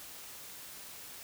silence, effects white hiss -48 dBFS RMS until 1.23 s

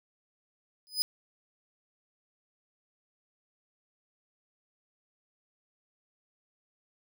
40% pulse tone with exponential growth, 5000 Hz, D#8, 8 cents sharp, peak -20 dBFS, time 0.87-1.02 s, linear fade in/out 0 ms, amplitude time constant 32 ms, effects none

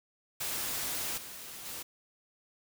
white noise with level steps, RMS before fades -35 / -45 / -41 dBFS, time 0.4-1.83 s, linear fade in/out 10 ms, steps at 1.17 / 1.65 s, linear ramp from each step 10 ms, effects none

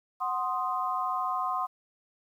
sine chord, C diminished, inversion second, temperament equal, 740 / 1046.5 / 1244.5 Hz, Gb5 / C6 / Eb6, 0 / 0 / 0 cents, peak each -33 / -30 / -33 dBFS, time 0.2-1.67 s, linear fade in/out 20 ms, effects 10-bit

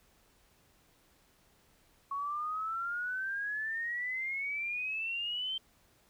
sine exponential sweep, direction up, 1105 to 3136 Hz, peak -33 dBFS, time 2.11-5.58 s, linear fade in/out 5 ms, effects pink hiss -67 dBFS RMS until 6.09 s

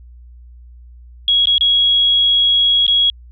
sine tone with dropouts, 3319 Hz, G#7, 2 cents flat, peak -10 dBFS, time 1.28-3.1 s, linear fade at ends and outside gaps 1 ms, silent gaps 1.456-1.471 / 1.581-1.609 / 2.866-2.879 s, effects added 60 Hz sine -37 dBFS peak until 3.31 s

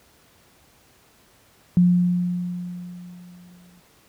sine tone with exponential decay, 177.6 Hz, F3, 29 cents sharp, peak -11 dBFS, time 1.77-3.8 s, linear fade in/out 0 ms, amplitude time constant 440 ms, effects pink hiss -56 dBFS RMS until 4.08 s + high-pass 60 Hz 12 dB/octave

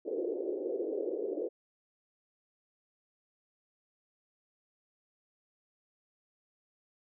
white band-pass noise, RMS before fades -35 dBFS, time 0.05-1.49 s, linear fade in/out 20 ms, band 330 to 500 Hz, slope 48 dB/octave, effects none

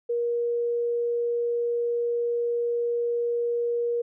sine tone, 474.2 Hz, A#4, 30 cents sharp, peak -23 dBFS, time 0.09-4.02 s, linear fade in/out 10 ms, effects none

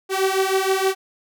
sawtooth beating tone pair, 380 / 386.4 Hz, F#4 / G4, +46 / -25 cents, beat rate 6.4 Hz, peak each -17 dBFS, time 0.09-0.95 s, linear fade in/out 50 ms, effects none

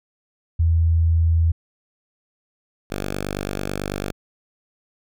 sine / 5% pulse tone pair in turn, 82.41 / 49.08 Hz, E2 / G1, 0 / +3 cents, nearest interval major sixth, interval 897 cents, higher first, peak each -14 dBFS, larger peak neither, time 0.59-1.52 / 2.9-4.12 s, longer second, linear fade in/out 10 ms, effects none

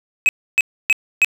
triangle tone bursts, 2547 Hz, D#7, 40 cents sharp, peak -8 dBFS, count 4, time 0.26-1.246 s, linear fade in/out 0 ms, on 29 ms, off 290 ms, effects none

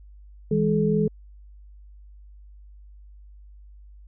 sine tone cluster, 161 / 204.7 / 429.8 Hz, E3 / G#3 / A4, -41 / -25 / -41 cents, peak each -23 dBFS, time 0.51-1.08 s, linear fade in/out 5 ms, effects added 50 Hz sine -44 dBFS peak until 4.07 s

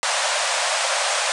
pink band-pass noise, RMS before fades -22 dBFS, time 0.03-1.32 s, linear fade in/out 0 ms, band 520 to 9600 Hz, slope 96 dB/octave, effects none

